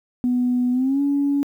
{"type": "tone with pitch glide", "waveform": "sine", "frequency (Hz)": [247.5, 282.7], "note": ["B3", "C#4"], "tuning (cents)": [4, 34], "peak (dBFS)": -16, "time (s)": [0.24, 1.43], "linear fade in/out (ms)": 0, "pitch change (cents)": 230, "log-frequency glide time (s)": [0.72, 1.01], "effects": ["tanh soft clip ceiling -12 dBFS", "9-bit"]}